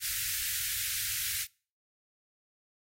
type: band-stop noise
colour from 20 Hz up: white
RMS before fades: -33 dBFS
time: 0-1.47 s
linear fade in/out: 50 ms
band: 120 to 1500 Hz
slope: 48 dB/octave
effects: noise-tail reverb RT60 0.4 s tail -25 dB re dry + AAC 48 kbps